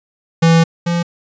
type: tone pair in turn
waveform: square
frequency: 165.2 / 171.67 Hz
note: E3 / F3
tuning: +4 / -29 cents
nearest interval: minor second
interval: 67 cents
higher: second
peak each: -8 / -15 dBFS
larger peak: first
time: 0.42-0.64 / 0.86-1.03 s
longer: first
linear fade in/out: 10 ms
effects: resampled to 16000 Hz